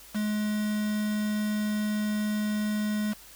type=tone with quantisation; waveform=triangle; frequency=211.2 Hz; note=G#3; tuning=29 cents sharp; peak=-24 dBFS; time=0.14-3.14 s; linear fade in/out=20 ms; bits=6; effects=added 50 Hz sine -59 dBFS peak until 3.35 s + white hiss -50 dBFS RMS until 3.35 s